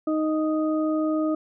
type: harmonic tone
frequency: 311.1 Hz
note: D#4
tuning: in tune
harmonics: 1 / 2 / 4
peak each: -22 / -28 / -34 dBFS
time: 0.07-1.35 s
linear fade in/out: 5 ms
effects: none